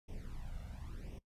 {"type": "noise with flanger", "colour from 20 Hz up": "brown", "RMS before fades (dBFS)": -45, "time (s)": [0.08, 1.19], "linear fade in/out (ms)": 10, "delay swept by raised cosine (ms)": [0.34, 1.44], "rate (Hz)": 0.94, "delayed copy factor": 0.85, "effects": ["noise-tail reverb RT60 0.1 s tail -18 dB re dry", "resampled to 32000 Hz"]}